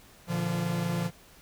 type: chord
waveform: 45% pulse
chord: Bb major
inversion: none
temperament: equal with one note detuned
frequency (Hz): 116.54 / 146.83 / 172.11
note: Bb2 / D3 / F3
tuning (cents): 0 / 0 / -25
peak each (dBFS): -35 / -35 / -29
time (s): 0.27-1.11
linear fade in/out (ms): 50
effects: pink hiss -55 dBFS RMS until 1.41 s